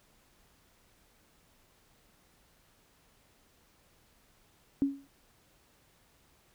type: tone with exponential decay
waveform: sine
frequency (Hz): 277.2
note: C#4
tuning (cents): 0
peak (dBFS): -21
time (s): 4.82-5.07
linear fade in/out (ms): 0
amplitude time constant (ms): 53
effects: pink hiss -66 dBFS RMS until 6.54 s